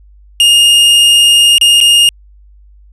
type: tone with dropouts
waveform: 45% pulse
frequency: 2838 Hz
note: F7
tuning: 27 cents sharp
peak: -4 dBFS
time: 0.4-2.09 s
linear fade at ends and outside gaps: 1 ms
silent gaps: 1.582-1.612 / 1.804-1.811 s
effects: added 50 Hz sine -38 dBFS peak until 2.92 s + resampled to 24000 Hz